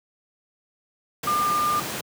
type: tone in noise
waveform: sine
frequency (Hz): 1201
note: D6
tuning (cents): +38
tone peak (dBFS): -20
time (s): 1.27-1.8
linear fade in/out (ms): 5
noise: pink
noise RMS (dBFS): -30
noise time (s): 1.23-2.01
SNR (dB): +7
effects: high-pass 150 Hz 12 dB/octave